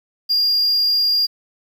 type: tone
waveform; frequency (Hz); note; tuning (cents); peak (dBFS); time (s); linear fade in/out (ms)
triangle; 4812; D8; +41; -13; 0.29-1.27; 20
effects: 8-bit